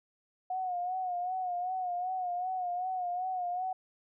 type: tone with vibrato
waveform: sine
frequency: 728 Hz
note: F#5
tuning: 28 cents flat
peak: -31 dBFS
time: 0.5-3.73 s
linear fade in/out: 5 ms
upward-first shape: sine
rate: 2.6 Hz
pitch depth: 56 cents each way
effects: none